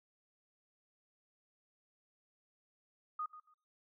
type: tone with echo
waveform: sine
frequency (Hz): 1238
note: D#6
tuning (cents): -9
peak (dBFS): -36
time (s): 3.19-3.26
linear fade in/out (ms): 5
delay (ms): 140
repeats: 2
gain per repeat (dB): -14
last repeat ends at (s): 3.54
effects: noise-tail reverb RT60 0.5 s tail -24 dB re dry